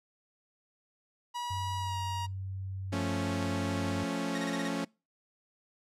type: tone with pitch glide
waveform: 45% pulse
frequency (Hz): 967 to 947.6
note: B5 to A#5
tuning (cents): -37 to +28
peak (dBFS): -34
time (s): 1.34-2.27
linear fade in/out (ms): 20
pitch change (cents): -35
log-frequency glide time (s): 1.77-1.97
type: tone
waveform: sine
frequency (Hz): 95.6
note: G2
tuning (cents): -43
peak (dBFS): -35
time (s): 1.5-4.04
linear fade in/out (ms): 10
type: chord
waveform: sawtooth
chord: F augmented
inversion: none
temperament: equal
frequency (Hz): 174.61 / 220 / 277.2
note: F3 / A3 / C#4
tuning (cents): 0 / 0 / 0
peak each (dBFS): -33 / -33 / -30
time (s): 2.92-4.85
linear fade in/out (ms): 10
type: tone bursts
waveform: sawtooth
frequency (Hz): 1869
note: A#6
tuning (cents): +4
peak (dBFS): -34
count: 6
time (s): 4.35-4.679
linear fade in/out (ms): 2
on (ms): 29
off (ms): 31
effects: noise-tail reverb RT60 0.3 s tail -26 dB re dry + low-pass 9000 Hz 12 dB/octave